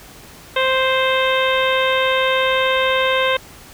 harmonic tone, 523.3 Hz, C5, in tune, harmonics 1 / 2 / 3 / 4 / 5 / 6 / 7, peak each -18 / -21 / -23 / -24 / -25 / -26 / -26 dBFS, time 0.56-3.37 s, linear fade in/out 5 ms, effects pink hiss -41 dBFS RMS until 3.73 s

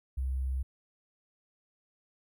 sine tone with sample-and-hold, 65.41 Hz, C2, in tune, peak -29 dBFS, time 0.17-0.63 s, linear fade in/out 10 ms, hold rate 11025 Hz, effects none

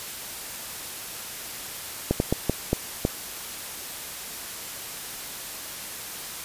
slowing click train, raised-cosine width 2 ms, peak -7 dBFS, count 6, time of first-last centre 2.11-3.051 s, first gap 91 ms, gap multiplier 1.37, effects white hiss -36 dBFS RMS until 6.44 s + resampled to 32000 Hz

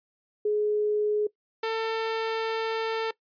sine / sawtooth tone pair in turn, 420.6 / 447.7 Hz, G#4 / A4, +22 / +30 cents, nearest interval minor second, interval 108 cents, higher second, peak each -22 dBFS, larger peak neither, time 0.45-1.27 / 1.63-3.11 s, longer second, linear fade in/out 5 ms, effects noise-tail reverb RT60 0.1 s tail -20 dB re dry + resampled to 11025 Hz

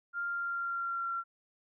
sine tone with pitch glide, 1396.9 to 1367.4 Hz, F6 to F6, 0 to -37 cents, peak -32 dBFS, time 0.13-1.24 s, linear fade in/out 50 ms, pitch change -37 cents, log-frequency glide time 0.25-1.13 s, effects none

